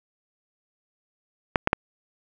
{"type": "clicks", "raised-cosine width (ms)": 0.5, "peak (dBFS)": -3, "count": 3, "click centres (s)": [1.558, 1.674, 1.731], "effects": []}